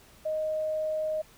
sine tone, 622.3 Hz, D#5, in tune, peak -27 dBFS, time 0.25-1.22 s, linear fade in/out 10 ms, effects pink hiss -56 dBFS RMS until 1.37 s

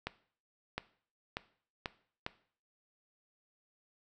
accelerating click train, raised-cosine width 0.3 ms, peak -19 dBFS, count 5, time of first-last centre 0.07-2.264 s, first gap 710 ms, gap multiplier 0.83, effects noise-tail reverb RT60 0.5 s tail -17 dB re dry

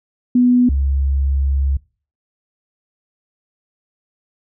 sine tone pair in turn, 246.8 / 68.52 Hz, B3 / C#2, -1 / -19 cents, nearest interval octave + minor seventh, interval 2218 cents, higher first, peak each -9 / -14 dBFS, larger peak first, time 0.35-0.69 / 0.69-1.77 s, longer second, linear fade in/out 5 ms, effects noise-tail reverb RT60 0.4 s tail -23 dB re dry

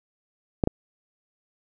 clicks, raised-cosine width 2 ms, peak -7 dBFS, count 2, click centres 0.638 / 0.674 s, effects none

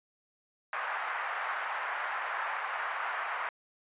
white band-pass noise, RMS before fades -35 dBFS, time 0.73-3.49 s, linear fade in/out 2 ms, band 740 to 1800 Hz, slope 24 dB/octave, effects resampled to 8000 Hz

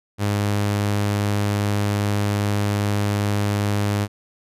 sawtooth tone, 102.5 Hz, G#2, 22 cents flat, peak -15 dBFS, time 0.18-4.08 s, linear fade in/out 50 ms, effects resampled to 32000 Hz

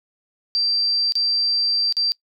sine tone with dropouts, 4699 Hz, D8, in tune, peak -17 dBFS, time 0.55-2.12 s, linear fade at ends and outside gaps 0 ms, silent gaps 1.122-1.154 / 1.925-1.968 s, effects noise-tail reverb RT60 0.1 s tail -23 dB re dry

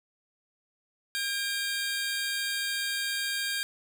30% pulse tone cluster, 1609 / 2391 / 3727 / 4688 Hz, G6 / D7 / A#7 / D8, +45 / +30 / -1 / -4 cents, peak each -29 / -36 / -34 / -33 dBFS, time 1.15-3.63 s, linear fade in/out 0 ms, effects none

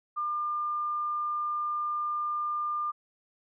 sine tone, 1200 Hz, D6, 37 cents sharp, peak -28 dBFS, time 0.16-2.92 s, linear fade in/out 20 ms, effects none

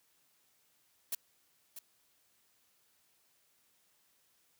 blue noise with echo, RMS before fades -35 dBFS, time 1.12-1.15 s, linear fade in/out 5 ms, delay 640 ms, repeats 1, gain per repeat -11 dB, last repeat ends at 1.79 s, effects white hiss -72 dBFS RMS until 4.59 s + high-pass 60 Hz 12 dB/octave

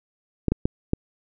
clicks, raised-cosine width 3 ms, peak -7 dBFS, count 4, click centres 0.483 / 0.52 / 0.655 / 0.934 s, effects none

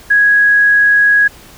sine tone, 1661.2 Hz, G#6, in tune, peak -6 dBFS, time 0.1-1.28 s, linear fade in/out 10 ms, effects pink hiss -39 dBFS RMS until 1.57 s

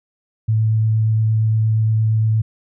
sine tone with vibrato, 110 Hz, A2, in tune, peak -13 dBFS, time 0.48-2.42 s, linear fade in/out 10 ms, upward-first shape triangle, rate 8.6 Hz, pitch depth 11 cents each way, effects none

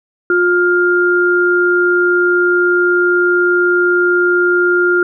sine tone pair together, 355.5 / 1404 Hz, F4 / F6, +31 / +9 cents, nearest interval 2 octaves, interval 2378 cents, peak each -12 dBFS, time 0.3-5.03 s, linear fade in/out 2 ms, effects none

